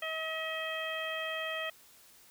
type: harmonic tone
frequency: 638 Hz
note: D#5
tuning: 43 cents sharp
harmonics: 1 / 2 / 3 / 4 / 5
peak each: -39 / -42 / -39 / -41 / -41 dBFS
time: 0.02-1.7 s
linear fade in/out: 5 ms
effects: white hiss -59 dBFS RMS until 2.3 s